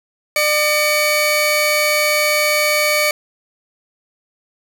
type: tone pair together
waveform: sawtooth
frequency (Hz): 600 / 2265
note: D5 / C#7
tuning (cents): +37 / +37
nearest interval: octave + major seventh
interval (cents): 2300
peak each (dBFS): -13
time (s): 0.36-3.11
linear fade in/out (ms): 2
effects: none